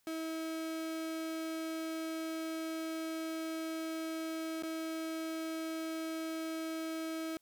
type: tone with dropouts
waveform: 35% pulse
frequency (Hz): 322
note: E4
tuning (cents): -41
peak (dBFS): -35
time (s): 0.07-7.37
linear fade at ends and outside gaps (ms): 1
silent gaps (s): 4.624-4.634
effects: white hiss -74 dBFS RMS until 7.41 s